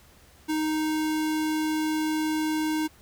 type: tone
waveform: square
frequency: 310.9 Hz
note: D#4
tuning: 1 cent flat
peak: -25 dBFS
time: 0.48-2.88 s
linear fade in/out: 20 ms
effects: added 72 Hz sine -59 dBFS peak until 3.01 s + pink hiss -56 dBFS RMS until 3.01 s